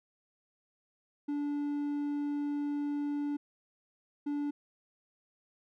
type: tone bursts at uneven times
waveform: triangle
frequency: 290 Hz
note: D4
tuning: 22 cents flat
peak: -29 dBFS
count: 2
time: 1.28-3.37 / 4.26-4.51 s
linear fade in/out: 10 ms
effects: none